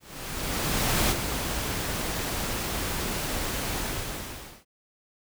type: noise with ADSR envelope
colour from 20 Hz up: pink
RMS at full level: -23 dBFS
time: 0-4.65 s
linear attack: 1100 ms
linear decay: 42 ms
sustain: -7 dB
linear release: 870 ms
effects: none